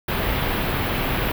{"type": "band-stop noise", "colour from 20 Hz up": "pink", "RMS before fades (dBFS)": -23, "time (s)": [0.08, 1.32], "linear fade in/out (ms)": 5, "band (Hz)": [3500, 14000], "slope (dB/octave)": 24, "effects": []}